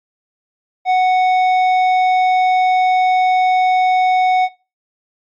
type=tone with tanh clipping; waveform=sine; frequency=740 Hz; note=F#5; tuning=in tune; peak=-12 dBFS; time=0.85-4.49 s; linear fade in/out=50 ms; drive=9 dB; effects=noise-tail reverb RT60 0.3 s tail -20 dB re dry + Opus 48 kbps